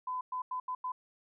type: tone bursts at uneven times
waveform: sine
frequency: 1010 Hz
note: B5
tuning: 39 cents sharp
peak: -33 dBFS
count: 5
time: 0.07-0.21 / 0.32-0.42 / 0.51-0.6 / 0.68-0.75 / 0.84-0.92 s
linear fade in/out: 5 ms
effects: none